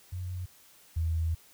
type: tone pair in turn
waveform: sine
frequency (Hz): 90.8 / 81.5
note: F#2 / E2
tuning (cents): -32 / -19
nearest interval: major second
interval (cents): 187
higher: first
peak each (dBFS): -33 / -26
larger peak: second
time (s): 0.12-0.46 / 0.96-1.35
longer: second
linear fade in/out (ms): 10
effects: white hiss -58 dBFS RMS until 1.53 s